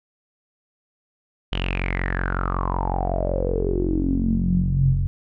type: tone with low-pass filter sweep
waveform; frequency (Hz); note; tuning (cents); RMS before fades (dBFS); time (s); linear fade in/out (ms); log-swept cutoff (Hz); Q
sawtooth; 45.4; F#1; -32; -22; 1.52-5.07; 0; 3100 to 110; 9.8
effects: none